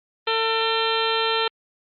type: harmonic tone with a mistuned harmonic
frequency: 450 Hz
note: A4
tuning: 39 cents sharp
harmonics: 1 / 2 / 3 / 4 / 5 / 6 / 7 / 8 / 9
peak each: -25 / -27 / -27 / -31 / -32 / -32 / -27 / -32 / -31 dBFS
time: 0.27-1.48 s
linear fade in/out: 5 ms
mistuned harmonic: 5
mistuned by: +89 cents
effects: Opus 32 kbps